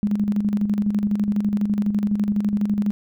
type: tone with tremolo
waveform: sine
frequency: 206.4 Hz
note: G#3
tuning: 10 cents flat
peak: -16 dBFS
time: 0.03-2.91 s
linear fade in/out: 0 ms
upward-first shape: square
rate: 12 Hz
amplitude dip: 55%
effects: none